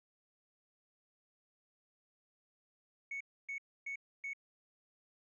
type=tone bursts; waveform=sine; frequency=2217 Hz; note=C#7; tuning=in tune; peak=-37 dBFS; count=4; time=3.11-4.334 s; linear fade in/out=5 ms; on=96 ms; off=280 ms; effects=tanh soft clip ceiling -36 dBFS